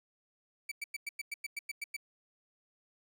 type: tone bursts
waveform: 40% pulse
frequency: 2300 Hz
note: D7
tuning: 37 cents flat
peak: -35 dBFS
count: 11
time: 0.69-1.966 s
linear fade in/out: 5 ms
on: 26 ms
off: 99 ms
effects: none